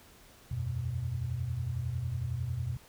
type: chord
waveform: sine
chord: E suspended second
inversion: none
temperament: equal with one note detuned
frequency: 81.51 / 92.5 / 123.47 Hz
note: E2 / F#2 / B2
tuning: -19 / 0 / 0 cents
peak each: -39 / -37 / -33 dBFS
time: 0.51-2.77 s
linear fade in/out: 5 ms
effects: pink hiss -57 dBFS RMS until 2.88 s